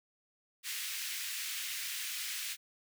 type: high-pass noise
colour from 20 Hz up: pink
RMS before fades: -39 dBFS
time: 0.63-2.57 s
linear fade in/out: 50 ms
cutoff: 1900 Hz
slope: 24 dB/octave
effects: none